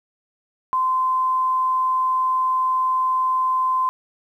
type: tone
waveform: sine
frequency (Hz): 1033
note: C6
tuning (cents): -22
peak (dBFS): -17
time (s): 0.73-3.89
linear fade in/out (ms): 0
effects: 9-bit